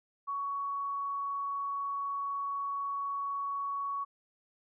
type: tone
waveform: sine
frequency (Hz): 1119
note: C#6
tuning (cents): +16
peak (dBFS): -32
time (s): 0.27-4.05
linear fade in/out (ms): 20
effects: none